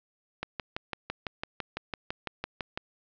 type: click train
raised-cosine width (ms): 0.3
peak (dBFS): -16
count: 15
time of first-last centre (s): 0.43-2.775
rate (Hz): 5.97
effects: low-pass 5000 Hz 12 dB/octave